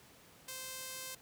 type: tone with band-pass filter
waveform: sawtooth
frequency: 521 Hz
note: C5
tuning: 7 cents flat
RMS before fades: -45 dBFS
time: 0.48-1.15 s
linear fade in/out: 5 ms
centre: 11000 Hz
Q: 0.57
effects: pink hiss -60 dBFS RMS until 1.21 s + high-pass 80 Hz 12 dB/octave